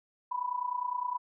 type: tone with amplitude modulation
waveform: sine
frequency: 987.8 Hz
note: B5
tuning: in tune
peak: -27 dBFS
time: 0.31-1.18 s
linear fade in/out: 10 ms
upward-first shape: sine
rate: 29.8 Hz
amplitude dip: 80%
effects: none